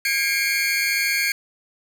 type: tone cluster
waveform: 45% pulse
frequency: 1627 / 2117 / 2217 / 2383 / 4412 Hz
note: G#6 / C7 / C#7 / D7 / C#8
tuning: -36 / +20 / 0 / +25 / -9 cents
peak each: -26 dBFS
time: 0.05-1.32 s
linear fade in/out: 2 ms
effects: none